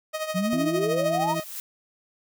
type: tone with tremolo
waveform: sawtooth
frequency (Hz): 625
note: D#5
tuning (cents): +8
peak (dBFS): -21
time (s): 0.13-1.44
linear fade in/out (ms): 20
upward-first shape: triangle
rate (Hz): 13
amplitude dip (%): 75
type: exponential sweep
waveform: sine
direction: up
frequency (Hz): 174.5 to 980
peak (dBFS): -23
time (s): 0.34-1.35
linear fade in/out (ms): 20
type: harmonic tone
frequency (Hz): 165.2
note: E3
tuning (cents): +4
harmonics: 1 / 2 / 4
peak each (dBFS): -31 / -32 / -36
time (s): 0.53-1.4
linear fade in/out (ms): 0
type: noise with exponential growth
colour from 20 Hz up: blue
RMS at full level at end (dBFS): -33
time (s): 0.95-1.6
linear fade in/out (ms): 2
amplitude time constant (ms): 140
effects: none